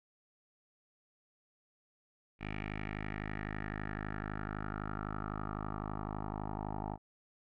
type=tone with low-pass filter sweep; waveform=10% pulse; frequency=51.91 Hz; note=G#1; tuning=in tune; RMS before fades=-40 dBFS; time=2.39-6.98 s; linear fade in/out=50 ms; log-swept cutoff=2400 to 890 Hz; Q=4.4; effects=none